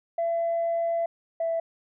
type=tone pair in turn; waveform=sine; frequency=673 / 662.2 Hz; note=E5 / E5; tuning=+36 / +8 cents; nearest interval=unison; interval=28 cents; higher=first; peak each=-22 / -23 dBFS; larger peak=first; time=0.18-1.06 / 1.4-1.6 s; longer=first; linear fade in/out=5 ms; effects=tanh soft clip ceiling -20 dBFS